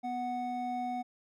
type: tone pair together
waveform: triangle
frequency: 246.9 / 738.7 Hz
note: B3 / F#5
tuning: 0 / -3 cents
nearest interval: octave + perfect fifth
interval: 1897 cents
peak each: -36 / -32 dBFS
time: 0.03-1.03 s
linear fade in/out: 20 ms
effects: none